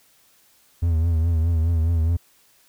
triangle tone with vibrato, 82.41 Hz, E2, in tune, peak -15 dBFS, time 0.82-2.17 s, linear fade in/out 10 ms, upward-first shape triangle, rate 4.8 Hz, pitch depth 80 cents each way, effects white hiss -58 dBFS RMS until 2.68 s

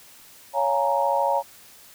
sine chord, Bb minor seventh, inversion first, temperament just, 559.4 / 699.2 / 839.1 / 932.3 Hz, Db5 / F5 / Ab5 / Bb5, +16 / +2 / +18 / 0 cents, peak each -24 / -28 / -26 / -23 dBFS, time 0.53-1.43 s, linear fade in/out 50 ms, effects white hiss -49 dBFS RMS until 1.94 s

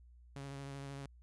sawtooth tone with vibrato, 138.59 Hz, C#3, in tune, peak -40 dBFS, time 0.36-1.06 s, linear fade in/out 0 ms, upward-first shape triangle, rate 13 Hz, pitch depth 25 cents each way, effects added 60 Hz sine -57 dBFS peak until 1.22 s + resampled to 24000 Hz

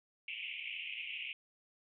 white band-pass noise, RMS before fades -43 dBFS, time 0.28-1.33 s, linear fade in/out 2 ms, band 2200 to 3000 Hz, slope 96 dB/octave, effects none

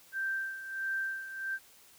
sine tone with tremolo, 1568 Hz, G6, in tune, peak -30 dBFS, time 0.12-1.59 s, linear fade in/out 50 ms, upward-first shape sine, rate 1.5 Hz, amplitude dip 70%, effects white hiss -59 dBFS RMS until 1.98 s

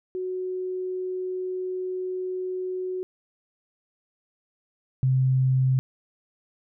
sine tone pair in turn, 369.3 / 130.57 Hz, F#4 / C3, -3 / -3 cents, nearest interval octave + tritone, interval 1800 cents, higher first, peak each -27 / -18 dBFS, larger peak second, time 0.15-3.03 / 5.03-5.79 s, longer first, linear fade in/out 0 ms, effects none

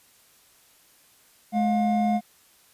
triangle tone pair together, 212.4 / 712.6 Hz, G#3 / F5, +39 / +35 cents, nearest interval octave + major sixth, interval 2096 cents, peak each -20 / -22 dBFS, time 1.52-2.21 s, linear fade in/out 50 ms, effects white hiss -58 dBFS RMS until 2.73 s + resampled to 32000 Hz

